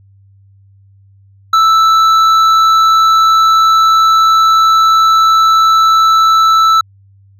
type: tone with hard clipping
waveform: sine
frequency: 1318.5 Hz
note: E6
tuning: in tune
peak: -7 dBFS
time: 1.53-6.81 s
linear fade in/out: 5 ms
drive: 7 dB
effects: added 98 Hz sine -42 dBFS peak until 7.39 s